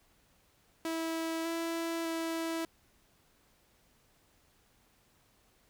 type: tone with pitch steps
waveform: sawtooth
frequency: 326.4 / 331.9 / 328.2 Hz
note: E4 / E4 / E4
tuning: -17 / +12 / -8 cents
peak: -29 dBFS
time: 0.85-2.65 s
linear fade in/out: 2 ms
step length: 600 ms
effects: pink hiss -68 dBFS RMS until 5.69 s